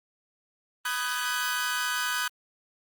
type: chord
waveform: sawtooth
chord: G# minor seventh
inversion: first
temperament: equal with one note detuned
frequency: 987.8 / 1244.5 / 1508.5 / 1661.2 Hz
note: B5 / D#6 / F#6 / G#6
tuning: 0 / 0 / +33 / 0 cents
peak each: -32 / -30 / -26 / -31 dBFS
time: 0.85-2.28 s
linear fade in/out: 5 ms
effects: Opus 32 kbps